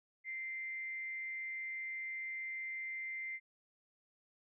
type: tone with amplitude modulation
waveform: sine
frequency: 2085 Hz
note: C7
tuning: 7 cents flat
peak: -38 dBFS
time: 0.24-3.4 s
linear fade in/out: 50 ms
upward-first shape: sine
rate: 254 Hz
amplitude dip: 30%
effects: none